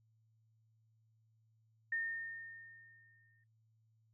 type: tone with exponential decay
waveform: sine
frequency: 1826 Hz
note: A#6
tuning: 36 cents flat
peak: -33 dBFS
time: 1.92-3.44 s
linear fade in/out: 5 ms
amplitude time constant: 330 ms
effects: noise-tail reverb RT60 0.2 s tail -23 dB re dry + added 111 Hz sine -70 dBFS peak until 4.13 s